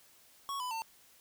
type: tone with pitch steps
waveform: square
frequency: 1108.7 / 999.2 / 900.5 Hz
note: C#6 / B5 / A5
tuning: 0 / +20 / +40 cents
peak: -36 dBFS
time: 0.49-0.82 s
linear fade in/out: 0 ms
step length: 110 ms
effects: white hiss -62 dBFS RMS until 1.2 s